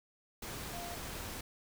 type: tone in noise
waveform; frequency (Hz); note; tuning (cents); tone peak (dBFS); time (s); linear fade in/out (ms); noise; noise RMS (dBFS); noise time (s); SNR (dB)
sine; 695; F5; -9; -44; 0.73-0.95; 5; pink; -43; 0.42-1.41; -4
effects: none